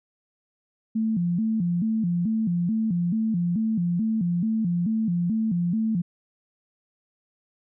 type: tone with vibrato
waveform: sine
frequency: 196 Hz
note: G3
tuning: in tune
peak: -21 dBFS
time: 0.95-6.02 s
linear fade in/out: 10 ms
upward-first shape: square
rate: 2.3 Hz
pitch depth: 210 cents each way
effects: none